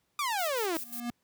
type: exponential sweep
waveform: sawtooth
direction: down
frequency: 1220 to 310 Hz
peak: -25 dBFS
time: 0.19-0.77 s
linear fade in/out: 2 ms
type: noise with tremolo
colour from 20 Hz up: violet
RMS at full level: -38 dBFS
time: 0.39-1 s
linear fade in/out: 0 ms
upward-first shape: square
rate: 5.6 Hz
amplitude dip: 70%
type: tone with exponential growth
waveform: square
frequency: 239.1 Hz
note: A#3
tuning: 44 cents sharp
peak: -30 dBFS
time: 0.73-1.1 s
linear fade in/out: 0 ms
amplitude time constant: 80 ms
effects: pink hiss -75 dBFS RMS until 1.23 s + high-pass 80 Hz 12 dB/octave